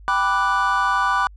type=chord; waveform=triangle; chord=G major seventh; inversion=none; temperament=equal; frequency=784 / 987.8 / 1174.7 / 1480 Hz; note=G5 / B5 / D6 / F#6; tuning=0 / 0 / 0 / 0 cents; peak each=-24 / -20 / -19 / -21 dBFS; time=0.08-1.27 s; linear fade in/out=0 ms; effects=added 50 Hz sine -40 dBFS peak until 1.36 s + resampled to 24000 Hz